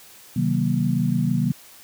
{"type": "chord", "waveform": "sine", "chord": "C half-diminished seventh", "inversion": "none", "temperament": "just", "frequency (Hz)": [130.81, 156.98, 188.37, 235.5], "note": ["C3", "Eb3", "Gb3", "Bb3"], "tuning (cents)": [0, 16, 31, 18], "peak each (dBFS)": -24, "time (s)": [0.36, 1.52], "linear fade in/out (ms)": 5, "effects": ["white hiss -47 dBFS RMS until 1.83 s", "high-pass 60 Hz 12 dB/octave"]}